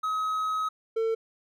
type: tone pair in turn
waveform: triangle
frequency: 1273 / 450.1 Hz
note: D#6 / A4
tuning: +39 / +39 cents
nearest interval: octave + tritone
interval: 1800 cents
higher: first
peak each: -24 / -22 dBFS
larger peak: second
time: 0.03-0.69 / 0.96-1.15 s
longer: first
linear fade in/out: 10 ms
effects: none